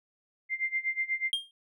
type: tone with tremolo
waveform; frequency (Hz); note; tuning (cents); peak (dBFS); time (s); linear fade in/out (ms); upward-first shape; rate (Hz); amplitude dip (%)
sine; 2094; C7; +1; -25; 0.49-1.32; 50; sine; 8.2; 90
type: tone with exponential decay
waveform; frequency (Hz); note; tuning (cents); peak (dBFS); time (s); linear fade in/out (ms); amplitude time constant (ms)
triangle; 3214; G7; +43; -21; 1.33-1.51; 1; 38
effects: none